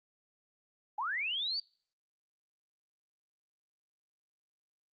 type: linear sweep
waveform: sine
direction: up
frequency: 784 to 4699 Hz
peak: -32 dBFS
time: 0.98-1.6 s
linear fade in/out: 5 ms
effects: noise-tail reverb RT60 0.5 s tail -26 dB re dry + Opus 24 kbps